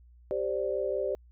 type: chord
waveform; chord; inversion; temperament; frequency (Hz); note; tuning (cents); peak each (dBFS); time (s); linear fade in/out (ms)
sine; G suspended fourth; none; just; 392 / 522.7 / 588; G4 / C5 / D5; 0 / -2 / +2; -32; 0.31-1.15; 0
effects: added 60 Hz sine -53 dBFS peak until 1.31 s